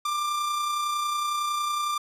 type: tone with amplitude modulation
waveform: 45% pulse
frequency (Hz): 1187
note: D6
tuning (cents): +18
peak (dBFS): -24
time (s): 0.05-1.98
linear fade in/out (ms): 5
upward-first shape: sine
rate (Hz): 30.9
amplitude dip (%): 30
effects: low-pass 11000 Hz 12 dB/octave